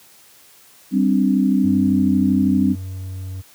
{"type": "chord", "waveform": "sine", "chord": "G suspended fourth", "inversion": "none", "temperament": "just", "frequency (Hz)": [196, 261.3, 294], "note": ["G3", "C4", "D4"], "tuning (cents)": [0, -2, 2], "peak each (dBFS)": [-17, -17, -21], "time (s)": [0.91, 2.76], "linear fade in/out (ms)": 50}
{"type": "tone with pitch glide", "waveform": "triangle", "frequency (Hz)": [98, 93.74], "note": ["G2", "F#2"], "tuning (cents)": [0, 23], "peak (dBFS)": -24, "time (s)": [1.63, 3.42], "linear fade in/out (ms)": 20, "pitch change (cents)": -77, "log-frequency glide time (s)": [1.75, 2.12]}
{"effects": ["white hiss -49 dBFS RMS until 3.54 s", "high-pass 60 Hz 12 dB/octave"]}